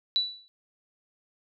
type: tone with exponential decay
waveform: sine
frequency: 3951 Hz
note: B7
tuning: in tune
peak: -19 dBFS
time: 0.16-0.48 s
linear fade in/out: 0 ms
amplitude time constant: 68 ms
effects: none